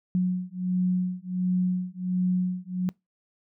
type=beating tone pair; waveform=sine; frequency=181.5 / 182.9 Hz; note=F#3 / F#3; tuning=-33 / -20 cents; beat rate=1.4 Hz; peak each=-26 dBFS; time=0.15-2.89 s; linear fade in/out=0 ms; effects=noise-tail reverb RT60 0.2 s tail -25 dB re dry